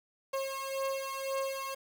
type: beating tone pair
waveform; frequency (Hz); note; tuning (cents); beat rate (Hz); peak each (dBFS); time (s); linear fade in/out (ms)
30% pulse; 539 / 540.9; C#5 / C#5; -49 / -43; 1.9; -33 / -34; 0.33-1.75; 10
effects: 9-bit